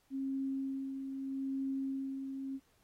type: tone with tremolo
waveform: sine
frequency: 269.5 Hz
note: C#4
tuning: 49 cents flat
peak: -33 dBFS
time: 0.1-2.6 s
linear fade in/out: 50 ms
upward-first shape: sine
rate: 0.79 Hz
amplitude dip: 45%
effects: pink hiss -72 dBFS RMS until 2.83 s + AAC 48 kbps